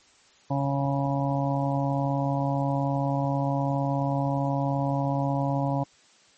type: harmonic tone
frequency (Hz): 138.9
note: C#3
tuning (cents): +4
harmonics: 1 / 2 / 4 / 5 / 6 / 7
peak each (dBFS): -26 / -29 / -32 / -33 / -34 / -34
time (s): 0.5-5.84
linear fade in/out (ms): 10
effects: white hiss -58 dBFS RMS until 6.37 s + MP3 32 kbps